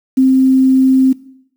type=tone with quantisation; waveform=sine; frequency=262.6 Hz; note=C4; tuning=6 cents sharp; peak=-6 dBFS; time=0.17-1.13 s; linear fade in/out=10 ms; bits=6; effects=noise-tail reverb RT60 0.7 s tail -19 dB re dry